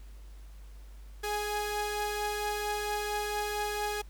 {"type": "tone pair together", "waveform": "sawtooth", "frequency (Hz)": [417.5, 830.6], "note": ["G#4", "G#5"], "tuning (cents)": [9, 0], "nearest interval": "octave", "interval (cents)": 1191, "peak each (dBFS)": [-30, -30], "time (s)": [1.23, 4.02], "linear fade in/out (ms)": 10, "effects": ["added 50 Hz sine -45 dBFS peak until 4.09 s", "pink hiss -62 dBFS RMS until 4.09 s"]}